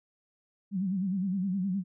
sine tone with vibrato, 190 Hz, F#3, 46 cents sharp, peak -27 dBFS, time 0.71-1.84 s, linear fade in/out 50 ms, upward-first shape sine, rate 9.7 Hz, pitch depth 110 cents each way, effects none

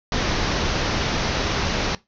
pink low-pass noise, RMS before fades -23 dBFS, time 0.12-1.95 s, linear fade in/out 2 ms, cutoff 6200 Hz, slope 96 dB/octave, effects noise-tail reverb RT60 0.2 s tail -20 dB re dry

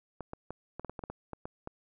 clicks, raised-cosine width 1 ms, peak -25 dBFS, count 12, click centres 0.207 / 0.334 / 0.506 / 0.796 / 0.847 / 0.896 / 0.992 / 1.038 / 1.1 / 1.333 / 1.455 / 1.674 s, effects none

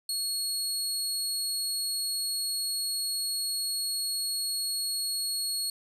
25% pulse tone, 4331 Hz, C#8, 41 cents flat, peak -24 dBFS, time 0.09-5.7 s, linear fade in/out 2 ms, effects none

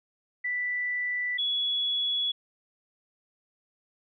sine tone pair in turn, 1975.5 / 3380 Hz, B6 / G#7, 0 / +30 cents, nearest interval major sixth, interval 930 cents, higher second, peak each -27 / -25 dBFS, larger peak second, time 0.44-1.38 / 1.38-2.32 s, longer neither, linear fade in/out 10 ms, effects none

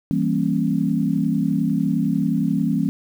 sine chord, E diminished seventh, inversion none, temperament equal with one note detuned, 164.81 / 196 / 233.1 / 273.1 Hz, E3 / G3 / Bb3 / Db4, 0 / 0 / 0 / -26 cents, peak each -23 dBFS, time 0.11-2.89 s, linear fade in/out 0 ms, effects 8-bit

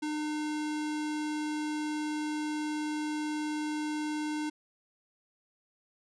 square tone, 303.1 Hz, D#4, 45 cents flat, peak -32 dBFS, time 0.02-4.5 s, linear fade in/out 10 ms, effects resampled to 22050 Hz

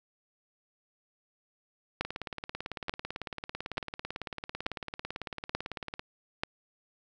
two click trains, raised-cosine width 0.3 ms, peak -20 / -13 dBFS, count 72 / 6, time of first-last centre 2.05-5.994 / 2.01-6.435 s, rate 18 / 1.13 Hz, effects none

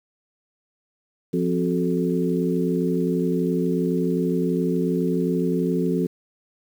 harmonic tone with a mistuned harmonic, 87.31 Hz, F2, in tune, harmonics 2 / 3 / 4 / 5, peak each -23 / -25 / -26 / -27 dBFS, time 1.33-6.07 s, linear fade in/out 10 ms, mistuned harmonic 4, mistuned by +75 cents, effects 8-bit

